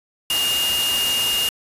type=tone in noise; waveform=sine; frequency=2837 Hz; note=F7; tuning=27 cents sharp; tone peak=-19 dBFS; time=0.3-1.49 s; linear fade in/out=2 ms; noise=white; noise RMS=-24 dBFS; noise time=0.3-1.49 s; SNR=+2 dB; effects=resampled to 32000 Hz